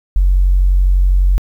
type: tone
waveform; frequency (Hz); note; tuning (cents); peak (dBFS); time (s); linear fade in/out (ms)
sine; 46; F#1; -9; -7; 0.16-1.38; 0
effects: tanh soft clip ceiling -3 dBFS + 8-bit